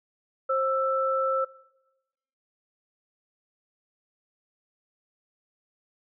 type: tone pair together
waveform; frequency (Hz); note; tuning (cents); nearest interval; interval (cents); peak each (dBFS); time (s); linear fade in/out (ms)
sine; 531 / 1326.1; C5 / E6; +25 / +10; octave + major third; 1585; -25; 0.49-1.45; 10
effects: noise-tail reverb RT60 1.0 s tail -21 dB re dry